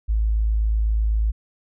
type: tone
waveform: sine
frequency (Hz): 54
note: A1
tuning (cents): -32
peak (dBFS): -17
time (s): 0.08-1.32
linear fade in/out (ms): 20
effects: none